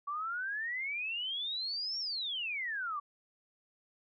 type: exponential two-way sweep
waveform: sine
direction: up then down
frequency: 1131 to 5600 to 1131 Hz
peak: -34 dBFS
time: 0.07-3 s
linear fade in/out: 10 ms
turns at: 1.99 s
effects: none